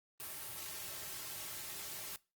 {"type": "noise with comb filter", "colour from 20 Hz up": "white", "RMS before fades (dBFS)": -45, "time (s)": [0.2, 2.16], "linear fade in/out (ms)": 0, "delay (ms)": 4.1, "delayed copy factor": -0.8, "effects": ["noise-tail reverb RT60 0.3 s tail -22 dB re dry", "Opus 32 kbps"]}